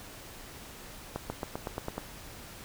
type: accelerating click train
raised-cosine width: 1 ms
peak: -19 dBFS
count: 8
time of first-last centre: 1.16-1.98 s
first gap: 140 ms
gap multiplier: 0.94
effects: pink hiss -47 dBFS RMS until 2.64 s